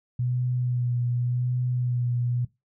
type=tone with vibrato; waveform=sine; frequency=123.2 Hz; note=B2; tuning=4 cents flat; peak=-23 dBFS; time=0.19-2.45 s; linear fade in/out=5 ms; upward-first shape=sine; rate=0.88 Hz; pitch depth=24 cents each way; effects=noise-tail reverb RT60 0.2 s tail -18 dB re dry